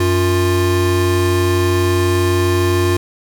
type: tone pair together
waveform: square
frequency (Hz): 93.1 / 352.2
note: F#2 / F4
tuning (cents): +11 / +15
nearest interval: octave + major seventh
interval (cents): 2304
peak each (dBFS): -16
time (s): 0-2.97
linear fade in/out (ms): 5
effects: none

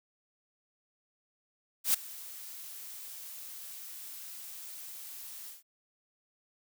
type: noise with ADSR envelope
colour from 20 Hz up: blue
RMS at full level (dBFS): -24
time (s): 1.84-5.63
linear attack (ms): 100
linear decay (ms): 7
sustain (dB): -21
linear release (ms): 150
effects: none

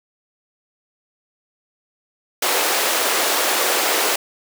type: high-pass noise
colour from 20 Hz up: pink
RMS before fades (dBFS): -19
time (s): 2.42-4.16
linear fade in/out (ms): 5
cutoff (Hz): 390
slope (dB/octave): 24
effects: none

